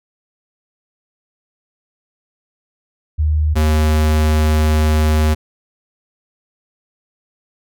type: tone pair in turn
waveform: sine / square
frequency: 76.5 / 77.17 Hz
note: D#2 / D#2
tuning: -29 / -14 cents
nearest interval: unison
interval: 15 cents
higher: second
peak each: -12 dBFS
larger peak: neither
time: 3.18-3.55 / 3.55-5.35 s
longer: second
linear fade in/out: 20 ms
effects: none